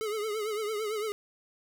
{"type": "tone with vibrato", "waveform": "square", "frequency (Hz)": 427.6, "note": "A4", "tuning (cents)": -49, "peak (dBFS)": -31, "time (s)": [0.01, 1.12], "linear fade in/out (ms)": 0, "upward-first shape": "triangle", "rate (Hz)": 8.9, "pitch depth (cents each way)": 90, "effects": []}